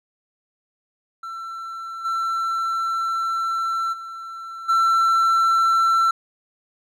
triangle tone with level steps, 1343 Hz, E6, 32 cents sharp, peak -28 / -19 / -30 / -13 dBFS, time 1.23-6.11 s, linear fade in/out 5 ms, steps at 2.04 / 3.92 / 4.68 s, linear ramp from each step 20 ms, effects none

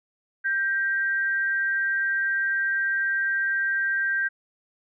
sine tone pair together, 1578 / 1892.4 Hz, G6 / A#6, +11 / +26 cents, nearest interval minor third, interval 315 cents, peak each -22 / -33 dBFS, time 0.44-4.29 s, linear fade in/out 20 ms, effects none

